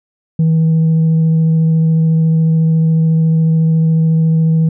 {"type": "tone with vibrato", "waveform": "sine", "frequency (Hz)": 161.1, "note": "E3", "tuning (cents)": -39, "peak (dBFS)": -6, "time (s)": [0.39, 4.69], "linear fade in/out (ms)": 5, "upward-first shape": "sine", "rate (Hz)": 14, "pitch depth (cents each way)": 9, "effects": ["tanh soft clip ceiling -7 dBFS"]}